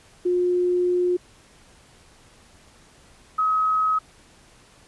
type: tone pair in turn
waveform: sine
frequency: 357.4 / 1273.6 Hz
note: F4 / D#6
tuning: +40 / +40 cents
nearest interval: octave + minor seventh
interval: 2200 cents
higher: second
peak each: -18 dBFS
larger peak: neither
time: 0.25-1.17 / 3.38-3.99 s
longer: first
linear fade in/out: 10 ms
effects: pink hiss -53 dBFS RMS until 4.87 s + resampled to 24000 Hz